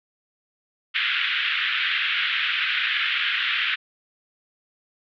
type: band-pass noise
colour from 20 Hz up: white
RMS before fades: -24 dBFS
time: 0.94-3.76 s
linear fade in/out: 20 ms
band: 1400 to 3400 Hz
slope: 48 dB/octave
effects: none